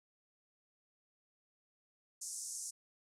pink band-pass noise, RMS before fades -44 dBFS, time 2.21-2.71 s, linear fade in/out 10 ms, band 5800 to 10000 Hz, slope 48 dB/octave, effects none

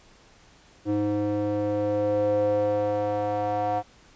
square tone with band-pass filter sweep, 103.83 Hz, G#2, in tune, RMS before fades -25 dBFS, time 0.85-3.83 s, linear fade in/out 50 ms, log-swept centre 370 to 710 Hz, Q 5, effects pink hiss -55 dBFS RMS until 4.15 s + resampled to 16000 Hz

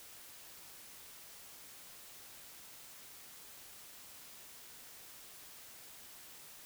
silence, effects white hiss -54 dBFS RMS until 6.65 s

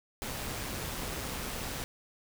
pink noise with amplitude modulation, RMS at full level -36 dBFS, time 0.22-1.84 s, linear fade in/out 0 ms, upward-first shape sine, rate 132 Hz, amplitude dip 30%, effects none

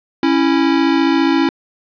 square tone pair together, 275.4 / 330.1 Hz, C#4 / E4, -11 / +2 cents, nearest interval minor third, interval 313 cents, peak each -15 dBFS, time 0.23-1.49 s, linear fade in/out 2 ms, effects resampled to 11025 Hz + 8-bit

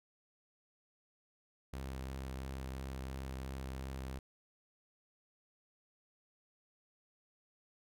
sawtooth tone with vibrato, 66.1 Hz, C2, 18 cents sharp, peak -37 dBFS, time 1.73-4.19 s, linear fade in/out 5 ms, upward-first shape triangle, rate 2.9 Hz, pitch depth 20 cents each way, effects none

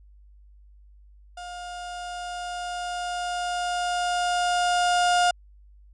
35% pulse tone with level ramp, 710 Hz, F5, 28 cents sharp, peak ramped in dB -34 to -16 dBFS, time 1.37-5.31 s, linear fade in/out 5 ms, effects added 50 Hz sine -49 dBFS peak until 5.93 s + resampled to 22050 Hz

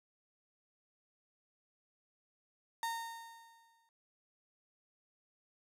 35% pulse tone with exponential decay, 919 Hz, A#5, 25 cents flat, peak -32 dBFS, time 2.83-3.89 s, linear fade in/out 1 ms, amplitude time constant 230 ms, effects resampled to 32000 Hz

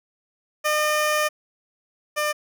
15% pulse tone pair in turn, 606 / 599.7 Hz, D#5 / D5, -46 / +36 cents, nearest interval unison, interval 18 cents, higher first, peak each -13 / -15 dBFS, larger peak first, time 0.64-1.29 / 2.16-2.33 s, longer first, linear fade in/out 20 ms, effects none

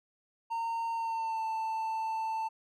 triangle tone with pitch glide, 917 to 888.3 Hz, A#5 to A5, -29 to +16 cents, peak -29 dBFS, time 0.5-2.49 s, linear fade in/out 20 ms, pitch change -55 cents, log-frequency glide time 0.93-1.45 s, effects none

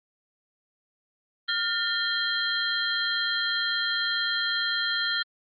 sine tone cluster, 1409 / 1809 / 3218 / 4109 Hz, F6 / A6 / G7 / C8, +15 / +48 / +45 / -32 cents, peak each -30 dBFS, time 1.48-5.23 s, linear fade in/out 10 ms, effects Opus 24 kbps

